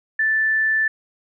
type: tone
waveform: sine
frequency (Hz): 1760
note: A6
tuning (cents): 0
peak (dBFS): -16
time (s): 0.19-0.88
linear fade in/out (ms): 5
effects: none